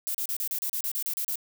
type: noise bursts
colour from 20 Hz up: violet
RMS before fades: -30 dBFS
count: 12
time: 0.07-1.356 s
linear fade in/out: 0 ms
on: 76 ms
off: 34 ms
effects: none